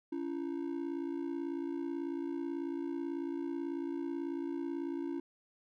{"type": "ring-modulated tone", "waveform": "triangle", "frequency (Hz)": 310.3, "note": "D#4", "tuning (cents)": -5, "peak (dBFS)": -30, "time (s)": [0.12, 5.2], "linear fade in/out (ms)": 5, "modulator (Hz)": 29.1, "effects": []}